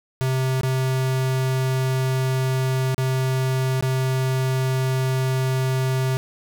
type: tone with dropouts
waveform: square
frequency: 130.81 Hz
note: C3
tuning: in tune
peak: -20 dBFS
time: 0.21-6.17 s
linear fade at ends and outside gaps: 0 ms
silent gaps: 0.611-0.633 / 2.945-2.98 / 3.809-3.825 s
effects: none